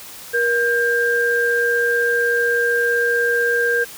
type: tone pair together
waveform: sine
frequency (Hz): 474.2 / 1595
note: A#4 / G6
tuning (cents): +30 / +30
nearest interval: octave + major sixth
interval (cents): 2100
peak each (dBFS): -19 / -17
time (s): 0.33-3.85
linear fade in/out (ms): 20
effects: white hiss -37 dBFS RMS until 3.97 s